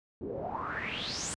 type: noise with low-pass filter sweep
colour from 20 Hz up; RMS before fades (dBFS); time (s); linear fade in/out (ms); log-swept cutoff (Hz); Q
pink; -36; 0.21-1.34; 0; 340 to 8800; 7.3
effects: high-pass 80 Hz 12 dB/octave + resampled to 24000 Hz